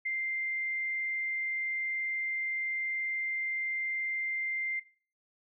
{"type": "tone", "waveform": "sine", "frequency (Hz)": 2093, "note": "C7", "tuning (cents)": 0, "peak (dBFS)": -30, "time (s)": [0.05, 4.8], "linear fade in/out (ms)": 10, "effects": ["noise-tail reverb RT60 0.4 s tail -19 dB re dry"]}